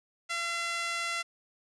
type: tone with high-pass filter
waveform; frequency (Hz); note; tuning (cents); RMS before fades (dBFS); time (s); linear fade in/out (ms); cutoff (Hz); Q
sawtooth; 681; F5; -44; -33; 0.29-1.23; 20; 1700; 1.5
effects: resampled to 22050 Hz + 9-bit